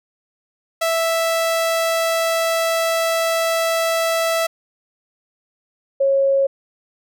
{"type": "tone pair in turn", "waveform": ["sawtooth", "sine"], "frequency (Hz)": [659, 547.1], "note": ["E5", "C#5"], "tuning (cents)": [-1, -23], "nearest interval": "minor third", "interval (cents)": 322, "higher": "first", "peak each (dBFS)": -13, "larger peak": "neither", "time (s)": [[0.81, 4.47], [6, 6.47]], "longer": "first", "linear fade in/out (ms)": 10, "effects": []}